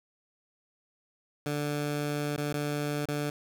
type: tone with dropouts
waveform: 15% pulse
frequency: 146.83 Hz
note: D3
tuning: in tune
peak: -23 dBFS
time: 1.46-3.3 s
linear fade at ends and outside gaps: 2 ms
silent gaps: 2.363-2.379 / 2.529-2.54 / 3.055-3.086 s
effects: none